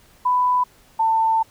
sine tone pair in turn, 995 / 893.9 Hz, B5 / A5, +13 / +27 cents, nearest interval major second, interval 186 cents, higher first, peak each -15 dBFS, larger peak neither, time 0.25-0.64 / 0.99-1.43 s, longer second, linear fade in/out 10 ms, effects pink hiss -53 dBFS RMS until 1.5 s

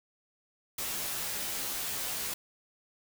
white noise with comb filter, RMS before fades -35 dBFS, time 0.78-2.34 s, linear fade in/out 5 ms, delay 13 ms, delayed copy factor -1, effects none

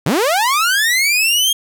sawtooth linear sweep, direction up, 116.54 to 3254 Hz, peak -9 dBFS, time 0.06-1.53 s, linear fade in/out 5 ms, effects 8-bit

